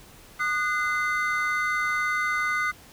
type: tone cluster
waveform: triangle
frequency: 1223 / 1479 / 2060 Hz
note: D#6 / F#6 / C7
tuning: -30 / -1 / -28 cents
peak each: -26 dBFS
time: 0.39-2.72 s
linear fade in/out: 20 ms
effects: pink hiss -50 dBFS RMS until 2.92 s